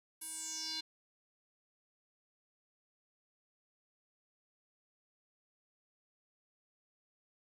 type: tone with band-pass filter sweep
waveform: square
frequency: 317.8 Hz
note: D#4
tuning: 37 cents sharp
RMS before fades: -42 dBFS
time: 0.21-0.81 s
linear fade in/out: 10 ms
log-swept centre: 11000 to 4000 Hz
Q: 5.5
effects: none